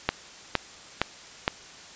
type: click train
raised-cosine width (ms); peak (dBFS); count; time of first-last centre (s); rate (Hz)
0.3; -5; 4; 0.09-1.479; 2.16
effects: white hiss -46 dBFS RMS until 1.95 s + resampled to 16000 Hz